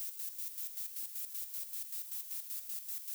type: noise with tremolo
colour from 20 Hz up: violet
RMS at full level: -40 dBFS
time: 0-3.14 s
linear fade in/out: 0 ms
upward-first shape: square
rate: 5.2 Hz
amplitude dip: 60%
effects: none